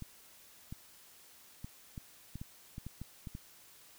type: clicks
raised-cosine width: 5 ms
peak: -30 dBFS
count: 11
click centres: 0.023 / 0.725 / 1.645 / 1.978 / 2.356 / 2.415 / 2.781 / 2.866 / 3.016 / 3.272 / 3.351 s
effects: white hiss -59 dBFS RMS until 3.98 s